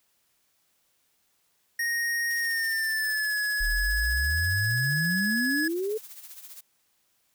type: tone with pitch glide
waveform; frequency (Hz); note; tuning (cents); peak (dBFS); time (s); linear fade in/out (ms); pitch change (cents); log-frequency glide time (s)
square; 1864.7 to 1690.3; A#6 to G#6; 0 to +30; -26; 1.79-5.68; 5; -170; 2.39-3.38
type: noise with tremolo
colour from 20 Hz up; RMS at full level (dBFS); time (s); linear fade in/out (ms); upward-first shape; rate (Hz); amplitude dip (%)
blue; -42; 2.3-6.61; 5; triangle; 15; 70
type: exponential sweep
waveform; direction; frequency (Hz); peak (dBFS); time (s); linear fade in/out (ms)
sine; up; 35.53 to 446.7; -26; 3.6-5.98; 10
effects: white hiss -70 dBFS RMS until 7.34 s